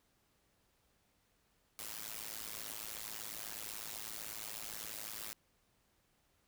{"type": "noise with amplitude modulation", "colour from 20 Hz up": "white", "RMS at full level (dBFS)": -41, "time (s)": [1.79, 5.33], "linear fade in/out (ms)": 0, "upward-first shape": "sine", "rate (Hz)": 108, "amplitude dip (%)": 100, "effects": ["pink hiss -75 dBFS RMS until 6.47 s"]}